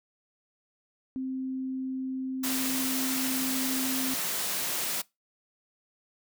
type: tone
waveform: sine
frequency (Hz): 261.6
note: C4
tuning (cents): 0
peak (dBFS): -30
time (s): 1.16-4.14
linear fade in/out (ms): 0
type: high-pass noise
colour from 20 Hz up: white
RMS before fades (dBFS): -31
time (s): 2.43-5.02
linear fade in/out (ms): 10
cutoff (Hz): 130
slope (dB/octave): 24
effects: noise-tail reverb RT60 0.2 s tail -22 dB re dry